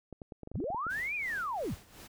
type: clicks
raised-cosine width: 2 ms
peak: -30 dBFS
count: 12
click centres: 0.127 / 0.218 / 0.322 / 0.433 / 0.474 / 0.516 / 0.556 / 0.603 / 0.641 / 0.703 / 0.746 / 0.867 s
type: linear two-way sweep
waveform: sine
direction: up then down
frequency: 33.03 to 2489 to 33.03 Hz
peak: -32 dBFS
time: 0.54-1.75 s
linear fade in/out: 10 ms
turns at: 1.15 s
type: noise with tremolo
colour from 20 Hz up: pink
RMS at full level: -49 dBFS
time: 0.89-2.08 s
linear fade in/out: 20 ms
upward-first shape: sine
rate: 2.8 Hz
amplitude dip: 75%
effects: none